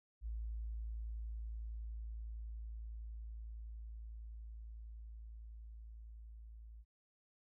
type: tone with level ramp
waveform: sine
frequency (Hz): 55.4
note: A1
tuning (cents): +13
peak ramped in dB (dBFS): -39 to -51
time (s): 0.21-6.85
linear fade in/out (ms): 50
effects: none